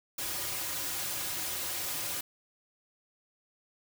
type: noise with comb filter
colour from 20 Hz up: white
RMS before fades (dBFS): -35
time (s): 0.18-2.21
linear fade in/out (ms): 5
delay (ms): 4.5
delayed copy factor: -0.7
effects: none